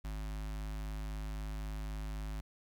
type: tone with notch filter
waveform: square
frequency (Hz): 51.9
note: G#1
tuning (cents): 0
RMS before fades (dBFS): -40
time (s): 0.04-2.41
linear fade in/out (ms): 10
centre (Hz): 440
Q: 1.7
effects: 12-bit